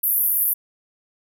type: band-pass noise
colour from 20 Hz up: pink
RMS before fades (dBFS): -20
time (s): 0.03-0.54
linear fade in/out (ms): 10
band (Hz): 11000 to 15000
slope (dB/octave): 96
effects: none